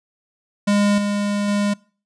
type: tone with level steps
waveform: square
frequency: 204.2 Hz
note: G#3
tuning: 29 cents flat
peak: -15 / -20 / -18 dBFS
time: 0.67-1.74 s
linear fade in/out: 10 ms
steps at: 0.98 / 1.48 s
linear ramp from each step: 2 ms
effects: noise-tail reverb RT60 0.4 s tail -24 dB re dry + resampled to 22050 Hz